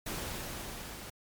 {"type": "noise with level ramp", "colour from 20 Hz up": "pink", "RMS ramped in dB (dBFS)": [-37, -45], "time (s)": [0.06, 1.1], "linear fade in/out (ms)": 5, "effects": ["MP3 96 kbps"]}